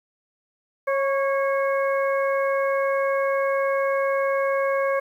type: harmonic tone with a mistuned harmonic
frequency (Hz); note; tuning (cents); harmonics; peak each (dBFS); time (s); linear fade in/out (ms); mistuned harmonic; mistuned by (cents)
546; C#5; -26; 1 / 2 / 3 / 4; -21 / -27 / -31 / -33; 0.87-5; 10; 2; +29
effects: 9-bit